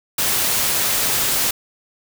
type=noise; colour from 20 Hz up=white; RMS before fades=-19 dBFS; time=0.18-1.51 s; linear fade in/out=5 ms; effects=none